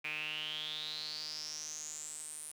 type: tone with band-pass filter sweep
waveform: sawtooth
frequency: 153 Hz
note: D#3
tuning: 29 cents flat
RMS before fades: -42 dBFS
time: 0.04-2.52 s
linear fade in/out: 10 ms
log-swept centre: 2400 to 9800 Hz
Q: 9.9
effects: 10-bit